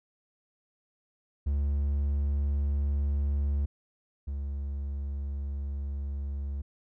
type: tone pair in turn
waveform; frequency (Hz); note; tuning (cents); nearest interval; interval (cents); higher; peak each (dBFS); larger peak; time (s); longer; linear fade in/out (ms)
triangle; 71.1 / 70; C#2 / C#2; +45 / +18; unison; 27; first; -23 / -29; first; 1.46-3.66 / 4.27-6.62; second; 10
effects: none